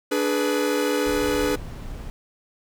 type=chord; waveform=45% pulse; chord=G# diminished; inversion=second; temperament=equal with one note detuned; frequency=293.7 / 419.9 / 493.9 Hz; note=D4 / G#4 / B4; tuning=0 / +19 / 0 cents; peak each=-25 dBFS; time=0.11-1.56 s; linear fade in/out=10 ms
type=noise; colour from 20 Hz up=brown; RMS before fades=-34 dBFS; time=1.06-2.1 s; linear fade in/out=0 ms
effects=none